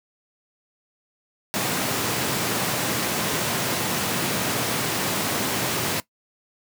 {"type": "high-pass noise", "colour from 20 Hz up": "pink", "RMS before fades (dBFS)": -25, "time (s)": [1.54, 6], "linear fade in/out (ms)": 0, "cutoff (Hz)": 120, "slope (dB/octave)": 24, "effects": ["noise-tail reverb RT60 0.1 s tail -18 dB re dry"]}